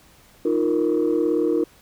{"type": "chord", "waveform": "sine", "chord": "Eb suspended second", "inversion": "none", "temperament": "equal", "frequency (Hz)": [311.1, 349.2, 466.2], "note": ["Eb4", "F4", "Bb4"], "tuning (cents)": [0, 0, 0], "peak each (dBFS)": -21, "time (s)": [0.45, 1.64], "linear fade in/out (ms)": 5, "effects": ["tanh soft clip ceiling -12 dBFS", "pink hiss -53 dBFS RMS until 1.81 s"]}